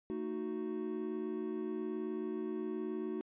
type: chord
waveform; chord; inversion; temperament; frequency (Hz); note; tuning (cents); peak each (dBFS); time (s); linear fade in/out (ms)
triangle; D# diminished; second; equal with one note detuned; 223.8 / 311.1 / 370; A3 / D#4 / F#4; +30 / 0 / 0; -40 / -39 / -37; 0.1-3.21; 0
effects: resampled to 8000 Hz